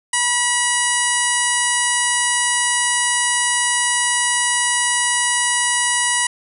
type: harmonic tone with a mistuned harmonic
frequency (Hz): 970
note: B5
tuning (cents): -31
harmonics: 1 / 2 / 3 / 4 / 5 / 6 / 7 / 8 / 9 / 10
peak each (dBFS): -24 / -21 / -25 / -32 / -32 / -29 / -29 / -25 / -24 / -23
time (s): 0.13-6.27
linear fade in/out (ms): 5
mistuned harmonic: 7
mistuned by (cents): -20
effects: 8-bit